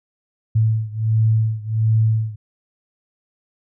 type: beating tone pair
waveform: sine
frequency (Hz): 110 / 111.4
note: A2 / A2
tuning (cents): 0 / +22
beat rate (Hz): 1.4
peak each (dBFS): -17 / -19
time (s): 0.55-2.36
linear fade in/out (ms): 10
effects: none